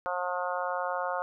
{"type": "harmonic tone", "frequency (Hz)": 179.4, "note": "F3", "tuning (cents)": 47, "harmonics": [3, 4, 5, 6, 7, 8], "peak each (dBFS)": [-34, -35, -36, -37, -37, -38], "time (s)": [0.06, 1.22], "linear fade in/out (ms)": 0, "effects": []}